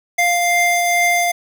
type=tone pair together; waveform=square; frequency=699.1 / 2095 Hz; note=F5 / C7; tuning=+2 / +2 cents; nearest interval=octave + perfect fifth; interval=1900 cents; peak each=-17 dBFS; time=0.18-1.32 s; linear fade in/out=10 ms; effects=7-bit